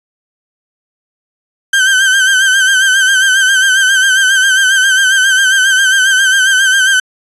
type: tone with vibrato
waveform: 35% pulse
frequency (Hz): 1553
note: G6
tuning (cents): -17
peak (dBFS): -5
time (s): 1.73-7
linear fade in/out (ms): 5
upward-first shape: sine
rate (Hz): 7.4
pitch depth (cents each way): 55
effects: resampled to 24000 Hz